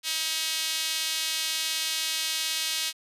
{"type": "tone with high-pass filter", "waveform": "sawtooth", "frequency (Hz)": 318.7, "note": "D#4", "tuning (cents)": 42, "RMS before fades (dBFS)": -29, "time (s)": [0.03, 2.93], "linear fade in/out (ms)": 50, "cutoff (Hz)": 3400, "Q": 1.4, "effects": ["resampled to 32000 Hz"]}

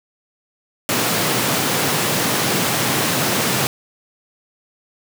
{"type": "high-pass noise", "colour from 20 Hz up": "pink", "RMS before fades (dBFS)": -19, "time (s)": [0.89, 3.67], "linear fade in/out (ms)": 0, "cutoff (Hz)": 110, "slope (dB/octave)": 48, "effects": []}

